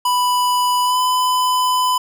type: tone with pitch glide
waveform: square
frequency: 990 to 1005.6 Hz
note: B5 to B5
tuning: +4 to +31 cents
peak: -15 dBFS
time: 0.05-1.98 s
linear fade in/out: 5 ms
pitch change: +27 cents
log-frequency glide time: 0.84-0.98 s
effects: none